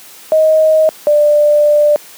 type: tone pair in turn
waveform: sine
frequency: 628 / 592.8 Hz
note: D#5 / D5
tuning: +16 / +16 cents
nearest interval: minor second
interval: 100 cents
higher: first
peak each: -6 dBFS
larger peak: neither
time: 0.32-0.89 / 1.07-1.96 s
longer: second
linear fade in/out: 0 ms
effects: white hiss -37 dBFS RMS until 2.17 s + high-pass 200 Hz 12 dB/octave